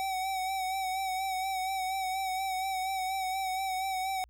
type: tone with vibrato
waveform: square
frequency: 759 Hz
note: F#5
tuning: 44 cents sharp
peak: -31 dBFS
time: 0-4.24 s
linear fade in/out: 0 ms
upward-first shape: sine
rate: 4.2 Hz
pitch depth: 35 cents each way
effects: added 58 Hz sine -57 dBFS peak until 4.29 s